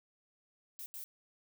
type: noise bursts at uneven times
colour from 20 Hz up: violet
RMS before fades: -45 dBFS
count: 2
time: 0.79-0.86 / 0.94-1.04 s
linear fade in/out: 0 ms
effects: none